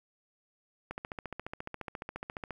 click train, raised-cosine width 0.5 ms, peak -23 dBFS, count 24, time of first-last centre 0.91-2.507 s, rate 14.4 Hz, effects 9-bit

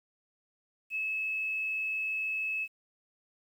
sine tone with quantisation, 2593 Hz, E7, 29 cents flat, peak -30 dBFS, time 0.9-2.68 s, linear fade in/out 50 ms, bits 10, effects none

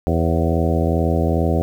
harmonic tone with a mistuned harmonic, 82.41 Hz, E2, in tune, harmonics 1 / 2 / 3 / 4 / 5 / 6 / 7 / 8 / 9, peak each -19 / -22 / -24 / -25 / -26 / -27 / -27 / -28 / -29 dBFS, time 0.07-1.62 s, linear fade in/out 0 ms, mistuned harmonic 7, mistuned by -50 cents, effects 8-bit

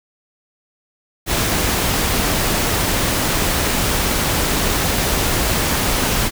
pink noise, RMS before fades -18 dBFS, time 1.26-6.31 s, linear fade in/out 50 ms, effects none

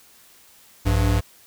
square tone pair together, 57.94 / 98 Hz, A#1 / G2, -10 / 0 cents, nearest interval major sixth, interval 910 cents, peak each -21 / -20 dBFS, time 0.85-1.21 s, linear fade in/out 20 ms, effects white hiss -52 dBFS RMS until 1.46 s

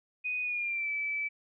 sine tone with pitch glide, 2489 to 2309 Hz, D#7 to D7, 0 to -30 cents, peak -30 dBFS, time 0.24-1.29 s, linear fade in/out 20 ms, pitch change -130 cents, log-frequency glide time 0.42-0.9 s, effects none

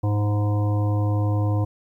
harmonic tone with a mistuned harmonic, 103.83 Hz, G#2, in tune, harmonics 1 / 3 / 5 / 7 / 9 / 10, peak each -19 / -29 / -33 / -36 / -38 / -39 dBFS, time 0.03-1.65 s, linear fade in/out 10 ms, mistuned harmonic 10, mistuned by -21 cents, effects 10-bit

